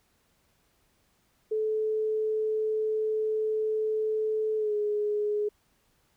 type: tone with pitch glide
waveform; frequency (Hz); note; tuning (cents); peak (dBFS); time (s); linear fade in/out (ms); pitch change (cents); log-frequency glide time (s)
sine; 433.8 to 418.1; A4 to G#4; -25 to +12; -25; 1.51-5.49; 10; -63; 4.57-4.74
effects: pink hiss -69 dBFS RMS until 6.16 s